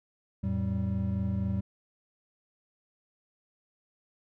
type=tone cluster; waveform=triangle; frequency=86.8 / 111 / 193.5 Hz; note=F2 / A2 / G3; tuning=-10 / +16 / -22 cents; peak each=-30 / -31 / -29 dBFS; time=0.43-1.61 s; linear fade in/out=10 ms; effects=none